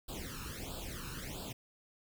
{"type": "noise with flanger", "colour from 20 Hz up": "pink", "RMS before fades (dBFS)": -43, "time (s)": [0.08, 1.53], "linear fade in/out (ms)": 10, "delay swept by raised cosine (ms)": [0.24, 0.76], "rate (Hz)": 1.5, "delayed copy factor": 0.95, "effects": []}